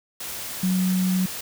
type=tone in noise; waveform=sine; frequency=185 Hz; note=F#3; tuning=in tune; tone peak=-19 dBFS; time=0.63-1.26 s; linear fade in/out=5 ms; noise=white; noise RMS=-33 dBFS; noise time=0.2-1.41 s; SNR=+11 dB; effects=none